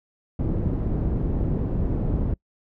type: low-pass noise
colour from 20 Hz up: pink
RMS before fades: -24 dBFS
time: 0.39-2.34 s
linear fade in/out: 5 ms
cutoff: 310 Hz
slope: 12 dB/octave
effects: noise-tail reverb RT60 0.1 s tail -25 dB re dry